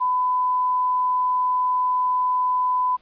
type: tone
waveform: sine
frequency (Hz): 1003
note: B5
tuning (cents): +26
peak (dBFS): -18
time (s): 0-2.97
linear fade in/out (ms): 20
effects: pink hiss -59 dBFS RMS until 3.01 s + resampled to 11025 Hz